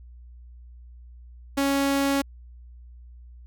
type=tone; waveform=sawtooth; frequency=277.2 Hz; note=C#4; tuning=in tune; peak=-17 dBFS; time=1.57-2.22 s; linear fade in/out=10 ms; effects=added 60 Hz sine -43 dBFS peak until 3.46 s